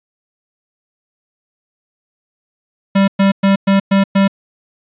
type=tone bursts; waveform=square; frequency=196 Hz; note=G3; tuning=in tune; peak=-9 dBFS; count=6; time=2.95-4.28 s; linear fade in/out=10 ms; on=130 ms; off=110 ms; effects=resampled to 8000 Hz + 8-bit